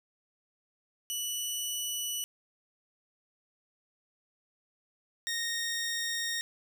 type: tone pair in turn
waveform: 15% pulse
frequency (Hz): 2957 / 1855.8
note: F#7 / A#6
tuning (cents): -2 / -8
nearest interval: minor sixth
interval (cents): 806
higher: first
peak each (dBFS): -25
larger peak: neither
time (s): 1.1-2.24 / 5.27-6.41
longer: neither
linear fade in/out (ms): 0
effects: none

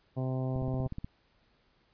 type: harmonic tone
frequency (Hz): 129.9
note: C3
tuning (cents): -12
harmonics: 1 / 2 / 3 / 4 / 5 / 6 / 7 / 8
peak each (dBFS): -31 / -37 / -42 / -43 / -42 / -47 / -53 / -54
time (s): 0.16-0.88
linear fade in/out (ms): 20
type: click train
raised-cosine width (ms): 5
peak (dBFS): -25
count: 9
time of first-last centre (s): 0.56-1.045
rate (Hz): 16.5
effects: pink hiss -69 dBFS RMS until 1.93 s + resampled to 11025 Hz

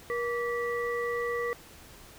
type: tone cluster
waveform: sine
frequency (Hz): 476.3 / 1159 / 1950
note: A#4 / D6 / B6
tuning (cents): +37 / -23 / -23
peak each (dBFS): -30 / -36 / -35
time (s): 0.1-1.53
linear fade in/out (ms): 0
effects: pink hiss -51 dBFS RMS until 2.18 s

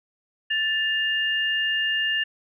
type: tone pair together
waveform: sine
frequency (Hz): 1760 / 2819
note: A6 / F7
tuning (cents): 0 / +16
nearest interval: minor sixth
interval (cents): 816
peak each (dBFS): -24 / -24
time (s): 0.5-2.24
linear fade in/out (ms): 10
effects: none

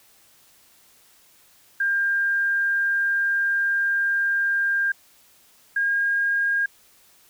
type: tone pair in turn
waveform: sine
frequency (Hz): 1600 / 1621.4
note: G6 / G#6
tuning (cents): +35 / -42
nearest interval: unison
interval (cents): 23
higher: second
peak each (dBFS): -19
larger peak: neither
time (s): 1.8-4.92 / 5.76-6.66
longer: first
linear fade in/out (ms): 5
effects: white hiss -56 dBFS RMS until 7.29 s

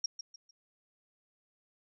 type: tone with echo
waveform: sine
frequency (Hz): 5588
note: F8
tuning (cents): 0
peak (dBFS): -28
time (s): 0.04-0.06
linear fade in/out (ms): 5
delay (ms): 150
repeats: 3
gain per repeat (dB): -10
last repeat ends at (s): 0.51
effects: none

